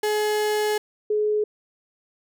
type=tone pair in turn; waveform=35% pulse / sine; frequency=423.2 / 423.2 Hz; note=G#4 / G#4; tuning=+33 / +33 cents; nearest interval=unison; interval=0 cents; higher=neither; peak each=-19 dBFS; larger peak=neither; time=0.03-0.78 / 1.1-1.44 s; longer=first; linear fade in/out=5 ms; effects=none